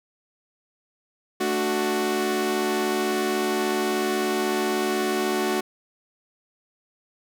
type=chord; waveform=sawtooth; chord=D major; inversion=second; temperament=equal; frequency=220 / 293.7 / 370 Hz; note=A3 / D4 / F#4; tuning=0 / 0 / 0 cents; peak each=-25 / -26 / -20 dBFS; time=1.4-5.61 s; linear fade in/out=10 ms; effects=none